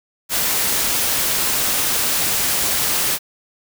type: noise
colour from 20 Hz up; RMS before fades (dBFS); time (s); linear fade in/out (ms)
white; -19; 0.29-3.19; 50
effects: none